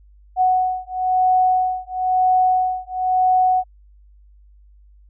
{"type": "beating tone pair", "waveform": "sine", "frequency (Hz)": [740, 741], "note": ["F#5", "F#5"], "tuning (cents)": [0, 2], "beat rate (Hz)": 1, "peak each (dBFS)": -18, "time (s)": [0.36, 3.64], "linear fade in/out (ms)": 50, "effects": ["added 50 Hz sine -46 dBFS peak until 5.09 s"]}